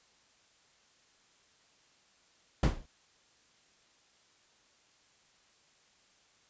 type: noise with exponential decay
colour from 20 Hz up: brown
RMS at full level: -19 dBFS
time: 2.63-2.86 s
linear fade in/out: 5 ms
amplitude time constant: 50 ms
effects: white hiss -66 dBFS RMS until 6.49 s + resampled to 16000 Hz